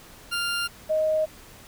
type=tone pair in turn; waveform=20% pulse / sine; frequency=1396.9 / 624.6 Hz; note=F6 / D#5; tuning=0 / +7 cents; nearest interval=octave + major second; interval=1393 cents; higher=first; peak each=-20 dBFS; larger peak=neither; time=0.31-0.68 / 0.89-1.26 s; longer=neither; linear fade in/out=20 ms; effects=pink hiss -48 dBFS RMS until 1.67 s